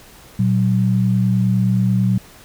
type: tone pair together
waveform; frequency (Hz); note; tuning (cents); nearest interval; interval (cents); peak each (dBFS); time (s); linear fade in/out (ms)
sine; 118.18 / 187.6; A#2 / F#3; +24 / +24; minor sixth; 800; -16; 0.39-2.18; 5
effects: pink hiss -44 dBFS RMS until 2.44 s